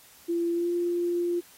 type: tone with pitch glide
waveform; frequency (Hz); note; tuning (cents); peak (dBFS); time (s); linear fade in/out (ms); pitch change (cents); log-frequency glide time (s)
sine; 340.6 to 347.8; F4 to F4; -43 to -7; -24; 0.28-1.41; 20; +36; 0.53-0.7
effects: white hiss -54 dBFS RMS until 1.57 s + AAC 48 kbps